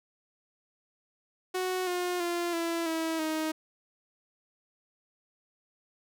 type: tone with pitch steps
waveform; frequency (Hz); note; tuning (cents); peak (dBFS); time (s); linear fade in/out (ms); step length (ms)
sawtooth; 369.2 / 357.4 / 346.1 / 335.1 / 324.4 / 314.1; F#4 / F4 / F4 / E4 / E4 / D#4; -4 / +40 / -16 / +29 / -28 / +16; -25; 1.54-3.52; 10; 330
effects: none